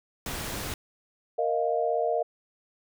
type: noise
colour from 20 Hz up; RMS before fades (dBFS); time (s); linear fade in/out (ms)
pink; -34; 0.26-0.74; 2
type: chord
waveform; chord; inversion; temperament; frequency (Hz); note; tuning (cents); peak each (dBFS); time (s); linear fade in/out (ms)
sine; Bb suspended fourth; none; equal; 466.2 / 622.3 / 698.5; Bb4 / Eb5 / F5; 0 / 0 / 0; -28; 1.38-2.23; 10
effects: none